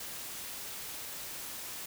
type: noise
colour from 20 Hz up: white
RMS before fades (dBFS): -42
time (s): 0-1.86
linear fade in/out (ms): 5
effects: none